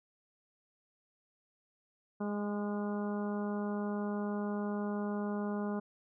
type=harmonic tone with a mistuned harmonic; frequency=206.2 Hz; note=G#3; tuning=12 cents flat; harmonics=1 / 2 / 3 / 4 / 5 / 6 / 7; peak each=-34 / -40 / -44 / -46 / -48 / -50 / -51 dBFS; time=2.2-5.8 s; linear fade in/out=10 ms; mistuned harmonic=6; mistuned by=-19 cents; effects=none